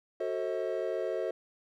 triangle chord, F# diminished seventh, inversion none, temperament just, 370 / 444 / 532.8 / 639.4 Hz, F#4 / A4 / C5 / Eb5, 0 / +16 / +31 / +47 cents, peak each -34 dBFS, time 0.2-1.31 s, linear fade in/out 5 ms, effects none

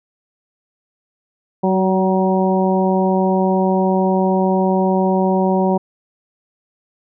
harmonic tone with a mistuned harmonic, 188.9 Hz, F#3, 36 cents sharp, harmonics 1 / 2 / 3 / 4 / 5, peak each -16 / -19 / -21 / -22 / -23 dBFS, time 1.63-5.78 s, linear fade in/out 10 ms, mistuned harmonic 2, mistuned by -18 cents, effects none

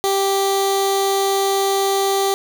15% pulse tone with notch filter, 392 Hz, G4, in tune, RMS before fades -18 dBFS, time 0.04-2.34 s, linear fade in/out 0 ms, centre 1500 Hz, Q 1.1, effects none

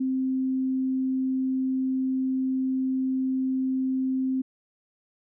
sine tone, 261.6 Hz, C4, in tune, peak -23 dBFS, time 0-4.42 s, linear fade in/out 10 ms, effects none

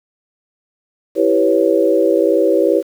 sine chord, C# half-diminished seventh, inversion first, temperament equal, 329.6 / 392 / 493.9 / 554.4 Hz, E4 / G4 / B4 / C#5, 0 / 0 / 0 / 0 cents, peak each -16 dBFS, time 1.15-2.83 s, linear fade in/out 50 ms, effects 7-bit

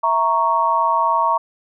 sine chord, A# diminished, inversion second, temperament equal, 659.3 / 932.3 / 1108.7 Hz, E5 / A#5 / C#6, 0 / 0 / 0 cents, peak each -23 / -17 / -18 dBFS, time 0.03-1.38 s, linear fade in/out 10 ms, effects none

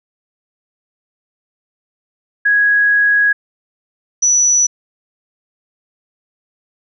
sine tone pair in turn, 1661.2 / 5920 Hz, G#6 / F#8, 0 / 0 cents, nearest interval octave + minor seventh, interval 2200 cents, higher second, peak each -9 dBFS, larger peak neither, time 2.45-3.33 / 4.22-4.67 s, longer first, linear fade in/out 10 ms, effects none

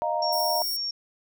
sine chord, Eb suspended second, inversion none, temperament equal with one note detuned, 618 / 698.5 / 932.3 Hz, Eb5 / F5 / Bb5, -12 / 0 / 0 cents, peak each -28 dBFS, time 0.02-0.62 s, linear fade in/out 0 ms
sine tone, 5520 Hz, F8, 21 cents flat, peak -27 dBFS, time 0.22-0.91 s, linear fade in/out 5 ms
white high-pass noise, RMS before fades -34 dBFS, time 0.32-0.77 s, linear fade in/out 10 ms, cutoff 8300 Hz, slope 96 dB/octave
effects none

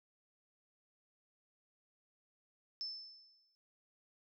sine tone with exponential decay, 5274 Hz, E8, in tune, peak -37 dBFS, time 2.81-3.55 s, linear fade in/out 0 ms, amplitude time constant 160 ms, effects none

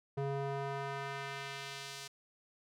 square tone with band-pass filter sweep, 138.59 Hz, C#3, in tune, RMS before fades -40 dBFS, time 0.17-2.08 s, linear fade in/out 10 ms, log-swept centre 420 to 5700 Hz, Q 0.82, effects none

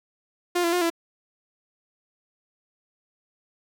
sawtooth tone with pitch steps, 352.6 / 339.3 / 356.4 / 335.4 Hz, F4 / F4 / F4 / E4, +17 / -50 / +35 / +30 cents, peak -17 dBFS, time 0.55-0.902 s, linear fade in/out 10 ms, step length 88 ms, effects none

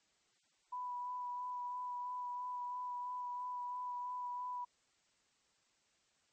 sine tone with vibrato, 987.8 Hz, B5, in tune, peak -39 dBFS, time 0.72-4.65 s, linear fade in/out 10 ms, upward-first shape sine, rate 3 Hz, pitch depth 14 cents each way, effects white hiss -75 dBFS RMS until 6.32 s + MP3 32 kbps

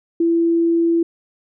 sine tone, 335.1 Hz, E4, 29 cents sharp, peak -13 dBFS, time 0.2-1.03 s, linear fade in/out 5 ms, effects none

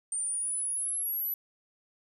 sine linear sweep, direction up, 8870 to 12000 Hz, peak -28 dBFS, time 0.12-1.34 s, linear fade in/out 2 ms, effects tanh soft clip ceiling -26 dBFS

